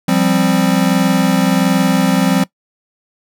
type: chord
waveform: square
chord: F suspended second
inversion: none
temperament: equal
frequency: 174.61 / 196 / 261.6 Hz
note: F3 / G3 / C4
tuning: 0 / 0 / 0 cents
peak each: -16 dBFS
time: 0.08-2.44 s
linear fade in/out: 5 ms
effects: noise-tail reverb RT60 0.1 s tail -21 dB re dry